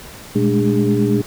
sine tone cluster, 119.2 / 204.7 / 213.6 / 296.4 / 407.4 Hz, A#2 / G#3 / G#3 / D4 / G#4, +39 / -25 / +49 / +16 / -33 cents, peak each -19 dBFS, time 0.35-1.22 s, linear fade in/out 10 ms, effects tanh soft clip ceiling -2 dBFS + pink hiss -37 dBFS RMS until 1.26 s

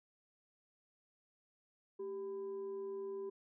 sine tone with frequency modulation, 392 Hz, G4, in tune, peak -40 dBFS, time 1.99-3.3 s, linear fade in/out 10 ms, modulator 610 Hz, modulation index 0.27, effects none

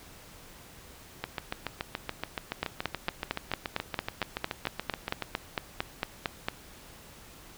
two click trains, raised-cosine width 0.3 ms, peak -15 / -12 dBFS, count 29 / 18, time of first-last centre 1.24-5.223 / 2.63-6.485 s, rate 7.03 / 4.41 Hz, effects pink hiss -51 dBFS RMS until 7.57 s

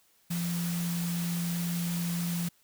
sine tone in noise, 172 Hz, F3, 26 cents flat, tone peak -29 dBFS, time 0.3-2.49 s, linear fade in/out 10 ms, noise white, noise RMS -39 dBFS, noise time 0.3-2.49 s, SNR +7 dB, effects white hiss -66 dBFS RMS until 2.63 s

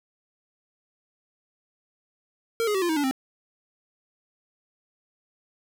square tone with pitch steps, 458.8 / 418.3 / 381.4 / 347.7 / 317 / 289 / 263.5 Hz, A#4 / G#4 / G4 / F4 / D#4 / D4 / C4, -28 / +12 / -47 / -8 / +32 / -28 / +12 cents, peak -23 dBFS, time 2.6-3.111 s, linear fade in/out 0 ms, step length 73 ms, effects none

